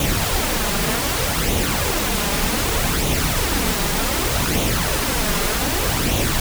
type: noise with flanger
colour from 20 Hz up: pink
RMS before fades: -20 dBFS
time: 0-6.4 s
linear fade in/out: 2 ms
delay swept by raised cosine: 0.3 to 5 ms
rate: 0.65 Hz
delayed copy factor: +0.5
effects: none